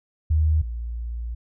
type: tone pair in turn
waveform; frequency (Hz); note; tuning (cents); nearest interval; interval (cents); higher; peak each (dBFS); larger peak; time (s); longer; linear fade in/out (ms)
sine; 77.78 / 58.27; D#2 / A#1; 0 / 0; perfect fourth; 500; first; -16 / -27; first; 0.3-0.62 / 0.62-1.35; second; 10
effects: none